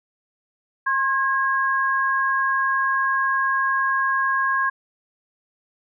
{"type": "tone pair together", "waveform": "sine", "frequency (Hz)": [1069, 1640.4], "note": ["C6", "G#6"], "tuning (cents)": [37, -22], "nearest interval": "perfect fifth", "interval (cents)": 741, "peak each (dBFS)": -21, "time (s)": [0.86, 4.7], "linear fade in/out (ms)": 10, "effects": []}